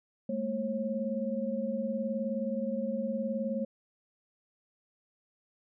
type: tone cluster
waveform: sine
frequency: 209.2 / 228.4 / 541 Hz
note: G#3 / A#3 / C#5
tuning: +13 / -35 / -42 cents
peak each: -35 / -34 / -34 dBFS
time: 0.29-3.65 s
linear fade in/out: 5 ms
effects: none